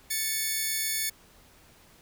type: tone pair together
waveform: 5% pulse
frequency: 1760 / 2217 Hz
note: A6 / C#7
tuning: 0 / 0 cents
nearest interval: major third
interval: 400 cents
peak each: -21 / -19 dBFS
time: 0.1-1.1 s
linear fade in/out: 10 ms
effects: pink hiss -57 dBFS RMS until 2.01 s